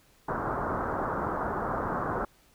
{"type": "low-pass noise", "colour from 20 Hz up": "white", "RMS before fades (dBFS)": -31, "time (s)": [0.28, 2.25], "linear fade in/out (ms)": 5, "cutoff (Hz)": 1400, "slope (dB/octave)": 48, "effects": ["pink hiss -62 dBFS RMS until 2.54 s"]}